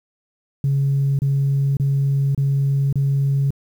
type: tone bursts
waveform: sine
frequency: 138.59 Hz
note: C#3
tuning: in tune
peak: -14 dBFS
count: 5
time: 0.64-3.506 s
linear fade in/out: 2 ms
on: 550 ms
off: 29 ms
effects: tanh soft clip ceiling -12 dBFS + 8-bit